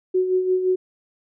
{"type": "tone with tremolo", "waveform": "sine", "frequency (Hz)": 370, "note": "F#4", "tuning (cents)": 0, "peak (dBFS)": -15, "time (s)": [0.14, 0.76], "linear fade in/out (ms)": 10, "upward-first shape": "sine", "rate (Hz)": 5.8, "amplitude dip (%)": 55, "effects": []}